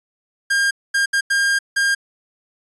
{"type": "tone bursts at uneven times", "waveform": "45% pulse", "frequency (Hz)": 1609, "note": "G6", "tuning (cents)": 45, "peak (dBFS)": -15, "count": 5, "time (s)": [[0.5, 0.71], [0.94, 1.06], [1.13, 1.21], [1.3, 1.59], [1.76, 1.95]], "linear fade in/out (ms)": 10, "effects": ["resampled to 24000 Hz"]}